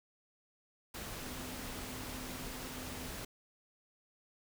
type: tone in noise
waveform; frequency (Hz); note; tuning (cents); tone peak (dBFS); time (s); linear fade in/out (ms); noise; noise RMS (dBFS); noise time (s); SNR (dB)
sine; 254.6; C4; -47; -49; 1.22-3.08; 5; pink; -44; 0.94-3.25; -8
effects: none